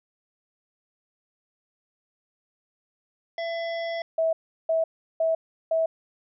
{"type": "harmonic tone", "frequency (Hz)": 670, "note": "E5", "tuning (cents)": 28, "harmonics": [1, 3, 5, 7, 8], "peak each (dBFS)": [-28, -36, -42, -53, -45], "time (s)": [3.38, 4.02], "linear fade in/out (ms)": 2}
{"type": "tone bursts", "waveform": "sine", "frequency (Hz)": 650, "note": "E5", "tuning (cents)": -24, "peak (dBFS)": -20, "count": 4, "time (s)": [4.18, 5.86], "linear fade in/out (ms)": 5, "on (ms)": 150, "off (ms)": 360}
{"effects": []}